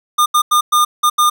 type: tone bursts at uneven times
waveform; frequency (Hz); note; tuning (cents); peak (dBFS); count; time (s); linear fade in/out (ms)
square; 1211; D#6; -47; -10; 6; 0.18-0.26 / 0.34-0.42 / 0.51-0.61 / 0.72-0.85 / 1.03-1.1 / 1.18-1.3; 10
effects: none